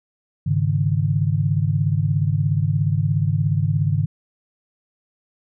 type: chord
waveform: sine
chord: Ab suspended fourth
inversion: none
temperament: equal with one note detuned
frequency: 101.69 / 138.59 / 155.56 Hz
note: Ab2 / Db3 / Eb3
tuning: -36 / 0 / 0 cents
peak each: -21 dBFS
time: 0.46-4.06 s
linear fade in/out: 10 ms
effects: none